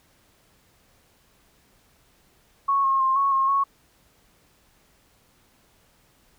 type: tone with pitch steps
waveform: sine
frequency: 1105 / 1079 / 1059 / 1105 / 1075 / 1105 Hz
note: C#6 / C#6 / C6 / C#6 / C6 / C#6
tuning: -6 / -47 / +21 / -6 / +47 / -6 cents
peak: -18 dBFS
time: 2.68-3.64 s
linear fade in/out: 10 ms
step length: 160 ms
effects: pink hiss -61 dBFS RMS until 6.38 s